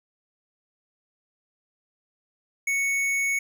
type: tone with hard clipping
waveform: sine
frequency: 2217 Hz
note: C#7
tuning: in tune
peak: -24 dBFS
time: 2.67-3.39 s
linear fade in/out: 5 ms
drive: 12 dB
effects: none